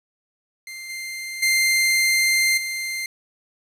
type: tone with level steps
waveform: sawtooth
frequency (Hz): 2093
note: C7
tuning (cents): 0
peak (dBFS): -30 / -26 / -13 / -22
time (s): 0.67-3.06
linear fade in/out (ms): 2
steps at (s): 0.89 / 1.42 / 2.57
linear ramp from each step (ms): 10
effects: resampled to 32000 Hz + 9-bit